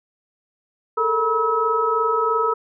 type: tone cluster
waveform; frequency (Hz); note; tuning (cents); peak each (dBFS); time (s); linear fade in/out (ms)
sine; 430.2 / 453.2 / 966 / 1291; A4 / A#4 / B5 / E6; -39 / -49 / -39 / -37; -28 / -22 / -24 / -20; 0.97-2.54; 10
effects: none